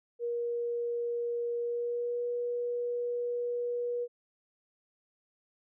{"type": "tone with pitch glide", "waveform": "sine", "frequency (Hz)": [474.5, 482.5], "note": ["A#4", "B4"], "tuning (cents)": [31, -40], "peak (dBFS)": -30, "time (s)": [0.19, 4.08], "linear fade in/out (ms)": 50, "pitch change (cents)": 29, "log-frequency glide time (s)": [1.6, 2.25], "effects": []}